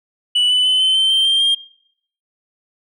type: tone with pitch steps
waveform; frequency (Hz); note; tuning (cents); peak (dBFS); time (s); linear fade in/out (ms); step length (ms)
sine; 2960 / 2994 / 3029 / 3064 / 3100 / 3136 / 3172 / 3209; F#7 / F#7 / F#7 / G7 / G7 / G7 / G7 / G7; 0 / +20 / +40 / -40 / -20 / 0 / +20 / +40; -9; 0.35-1.55; 10; 150
effects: noise-tail reverb RT60 0.7 s tail -24 dB re dry + tanh soft clip ceiling -11 dBFS